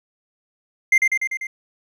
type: tone with echo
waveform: triangle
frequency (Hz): 2093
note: C7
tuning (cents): 0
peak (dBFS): -9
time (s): 0.92-0.98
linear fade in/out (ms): 5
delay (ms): 98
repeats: 5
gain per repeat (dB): -3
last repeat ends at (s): 1.47
effects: none